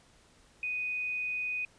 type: tone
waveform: sine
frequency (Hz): 2489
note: D#7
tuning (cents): 0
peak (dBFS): -31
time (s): 0.63-1.65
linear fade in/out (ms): 2
effects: pink hiss -62 dBFS RMS until 1.78 s + resampled to 22050 Hz